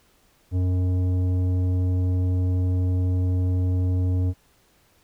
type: tone with tanh clipping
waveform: sine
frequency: 91.2 Hz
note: F#2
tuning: 24 cents flat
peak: -21 dBFS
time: 0.51-4.34 s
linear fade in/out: 50 ms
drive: 11 dB
effects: pink hiss -61 dBFS RMS until 5.03 s